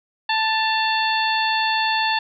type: harmonic tone with a mistuned harmonic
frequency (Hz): 880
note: A5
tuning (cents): 0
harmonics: 1 / 2 / 3 / 4 / 5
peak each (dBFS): -21 / -24 / -26 / -27 / -28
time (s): 0.29-2.19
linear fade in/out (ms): 5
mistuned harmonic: 3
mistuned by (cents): +44
effects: none